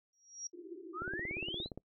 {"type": "tone with exponential growth", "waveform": "sine", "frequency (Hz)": 5670, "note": "F8", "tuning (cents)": 25, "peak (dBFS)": -37, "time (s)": [0.13, 0.47], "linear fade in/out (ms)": 2, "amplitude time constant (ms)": 73}
{"type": "band-pass noise", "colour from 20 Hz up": "pink", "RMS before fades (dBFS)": -48, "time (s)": [0.53, 1.63], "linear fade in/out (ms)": 5, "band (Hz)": [330, 380], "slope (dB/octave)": 96}
{"type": "exponential sweep", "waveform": "sine", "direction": "up", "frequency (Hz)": [1172, 4186], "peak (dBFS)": -38, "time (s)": [0.93, 1.69], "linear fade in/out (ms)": 50}
{"type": "click train", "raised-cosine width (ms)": 2, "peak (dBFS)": -30, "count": 14, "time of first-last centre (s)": [1.02, 1.776], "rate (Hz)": 17.2}
{"effects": ["noise-tail reverb RT60 0.1 s tail -24 dB re dry"]}